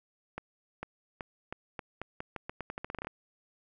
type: accelerating click train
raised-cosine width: 0.5 ms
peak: -22 dBFS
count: 19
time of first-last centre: 0.38-3.071 s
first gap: 450 ms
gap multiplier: 0.84
effects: none